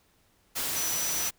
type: tone in noise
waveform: sine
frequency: 5920 Hz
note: F#8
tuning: in tune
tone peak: -31 dBFS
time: 0.75-1.3 s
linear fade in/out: 20 ms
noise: white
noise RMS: -31 dBFS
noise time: 0.55-1.31 s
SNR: -3 dB
effects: pink hiss -66 dBFS RMS until 1.38 s